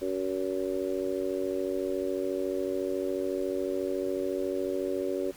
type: harmonic tone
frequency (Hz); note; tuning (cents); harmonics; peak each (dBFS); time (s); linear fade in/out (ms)
94; F#2; +28; 3 / 4 / 5 / 6; -35 / -31 / -36 / -34; 0.01-5.32; 20
effects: pink hiss -51 dBFS RMS until 5.36 s